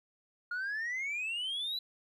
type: exponential sweep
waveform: sine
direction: up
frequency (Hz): 1413 to 4015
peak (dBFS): -31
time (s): 0.51-1.79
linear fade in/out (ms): 5
effects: tanh soft clip ceiling -32 dBFS + 12-bit